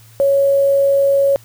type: tone with quantisation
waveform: sine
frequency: 554.4 Hz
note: C#5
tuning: in tune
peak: -10 dBFS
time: 0.2-1.36 s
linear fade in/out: 0 ms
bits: 6
effects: added 113 Hz sine -43 dBFS peak until 1.44 s + white hiss -48 dBFS RMS until 1.44 s